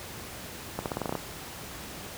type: accelerating click train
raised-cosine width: 1 ms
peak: -15 dBFS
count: 9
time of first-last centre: 0.79-1.153 s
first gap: 68 ms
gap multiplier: 0.88
effects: pink hiss -41 dBFS RMS until 2.17 s + high-pass 60 Hz 12 dB/octave